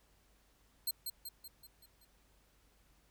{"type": "tone with echo", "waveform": "10% pulse", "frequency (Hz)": 4196, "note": "C8", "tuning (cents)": 4, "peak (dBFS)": -26, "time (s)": [0.87, 0.91], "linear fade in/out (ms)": 5, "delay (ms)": 190, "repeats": 6, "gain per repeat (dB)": -5, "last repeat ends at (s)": 2.05, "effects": ["added 50 Hz sine -70 dBFS peak until 3.1 s", "pink hiss -71 dBFS RMS until 3.1 s"]}